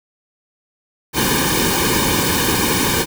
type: noise with comb filter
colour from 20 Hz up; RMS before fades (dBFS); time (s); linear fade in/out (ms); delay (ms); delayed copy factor
pink; -17; 1.13-3.06; 50; 1.5; -1
effects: none